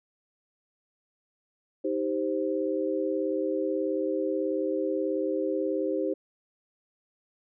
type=chord; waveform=sine; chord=C minor; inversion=first; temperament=just; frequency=314 / 392.4 / 523.3 Hz; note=Eb4 / G4 / C5; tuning=+16 / +2 / 0 cents; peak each=-30 dBFS; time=1.84-6.14 s; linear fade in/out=10 ms; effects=none